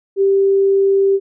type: tone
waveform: sine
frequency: 392 Hz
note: G4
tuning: in tune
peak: -10 dBFS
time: 0.16-1.2 s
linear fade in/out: 50 ms
effects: none